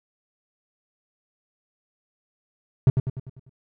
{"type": "tone with echo", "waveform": "triangle", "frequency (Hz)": 130, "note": "C3", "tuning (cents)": -11, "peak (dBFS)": -9, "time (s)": [2.87, 2.9], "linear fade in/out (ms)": 2, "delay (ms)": 99, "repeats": 6, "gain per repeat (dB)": -6, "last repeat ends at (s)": 3.494, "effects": []}